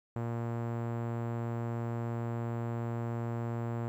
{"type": "tone with low-pass filter", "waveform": "sawtooth", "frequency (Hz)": 117.1, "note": "A#2", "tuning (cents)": 8, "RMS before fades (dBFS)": -35, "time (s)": [0.16, 3.88], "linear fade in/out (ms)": 0, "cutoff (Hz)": 1200, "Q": 0.82, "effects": ["11-bit"]}